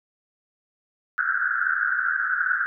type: band-pass noise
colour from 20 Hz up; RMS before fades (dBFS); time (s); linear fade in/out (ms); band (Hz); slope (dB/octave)
pink; -24; 1.18-2.66; 0; 1400 to 1600; 96
effects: none